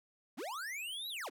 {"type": "linear two-way sweep", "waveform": "square", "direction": "up then down", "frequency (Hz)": [176, 4000, 176], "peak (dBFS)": -40, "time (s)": [0.37, 1.3], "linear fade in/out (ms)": 20, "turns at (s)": 1.09, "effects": []}